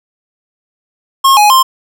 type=tone with pitch steps; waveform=square; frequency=1079 / 835 / 1050 Hz; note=C#6 / G#5 / C6; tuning=-47 / +9 / +6 cents; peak=-5 dBFS; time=1.24-1.63 s; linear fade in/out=10 ms; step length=130 ms; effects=none